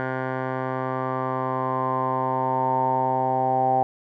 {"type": "tone with low-pass filter sweep", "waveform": "10% pulse", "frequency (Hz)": 130, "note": "C3", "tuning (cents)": -11, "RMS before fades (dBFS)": -24, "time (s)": [0, 3.83], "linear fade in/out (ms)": 0, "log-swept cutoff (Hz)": [1400, 780], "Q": 9.9, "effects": []}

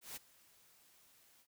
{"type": "noise with ADSR envelope", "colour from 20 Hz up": "white", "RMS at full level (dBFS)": -45, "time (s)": [0.01, 1.47], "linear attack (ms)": 150, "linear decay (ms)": 21, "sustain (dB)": -22, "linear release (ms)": 60, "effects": ["noise-tail reverb RT60 0.1 s tail -26 dB re dry"]}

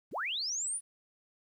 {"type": "linear sweep", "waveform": "sine", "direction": "up", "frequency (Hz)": [51.91, 9956], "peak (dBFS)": -32, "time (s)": [0.11, 0.81], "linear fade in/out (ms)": 50, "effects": ["11-bit"]}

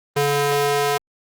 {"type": "tone with high-pass filter sweep", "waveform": "square", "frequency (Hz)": 143.5, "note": "D3", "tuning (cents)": -40, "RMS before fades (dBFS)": -19, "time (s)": [0.16, 0.98], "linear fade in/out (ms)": 10, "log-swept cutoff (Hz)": [310, 530], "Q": 1.2, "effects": ["Opus 24 kbps"]}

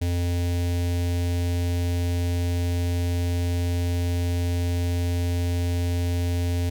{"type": "tone with notch filter", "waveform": "square", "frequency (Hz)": 87.31, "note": "F2", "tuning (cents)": 0, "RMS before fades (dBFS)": -24, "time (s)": [0.01, 6.7], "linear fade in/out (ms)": 10, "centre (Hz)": 1200, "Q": 0.86, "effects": []}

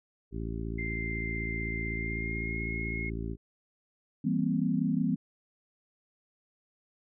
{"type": "harmonic tone", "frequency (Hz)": 55.9, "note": "A1", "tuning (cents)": 28, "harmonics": [1, 2, 3, 4, 5, 6, 7], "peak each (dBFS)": [-36, -39, -41, -42, -43, -44, -44], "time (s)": [0.31, 3.37], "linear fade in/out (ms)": 50}
{"type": "tone with pitch glide", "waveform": "sine", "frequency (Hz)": [2093, 2158], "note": ["C7", "C#7"], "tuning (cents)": [0, -47], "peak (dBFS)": -35, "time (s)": [0.78, 3.1], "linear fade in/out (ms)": 10, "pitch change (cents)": 53, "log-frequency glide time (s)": [1.94, 2.64]}
{"type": "chord", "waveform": "sine", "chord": "C dominant seventh", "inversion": "first", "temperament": "equal with one note detuned", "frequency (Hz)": [164.81, 196, 235.8, 261.6], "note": ["E3", "G3", "Bb3", "C4"], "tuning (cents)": [0, 0, 20, 0], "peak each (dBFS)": -31, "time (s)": [4.24, 5.16], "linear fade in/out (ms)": 10}
{"effects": []}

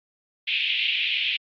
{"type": "band-pass noise", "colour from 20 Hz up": "pink", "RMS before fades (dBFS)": -25, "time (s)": [0.47, 1.37], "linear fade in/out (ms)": 10, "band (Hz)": [2400, 3400], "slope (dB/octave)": 48, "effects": ["Opus 48 kbps"]}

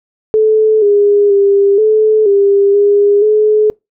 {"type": "tone with pitch steps", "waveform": "sine", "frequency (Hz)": [434.5, 408.6, 399.1, 432.6, 399.6, 407.2, 426.8], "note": ["A4", "G#4", "G4", "A4", "G4", "G#4", "G#4"], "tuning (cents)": [-22, -28, 31, -29, 33, -34, 47], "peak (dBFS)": -6, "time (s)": [0.34, 3.7], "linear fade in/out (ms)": 0, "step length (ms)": 480, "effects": ["noise-tail reverb RT60 0.2 s tail -26 dB re dry"]}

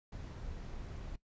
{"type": "noise", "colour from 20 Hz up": "brown", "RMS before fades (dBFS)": -44, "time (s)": [0.12, 1.16], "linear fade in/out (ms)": 5, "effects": ["noise-tail reverb RT60 0.1 s tail -18 dB re dry", "resampled to 16000 Hz"]}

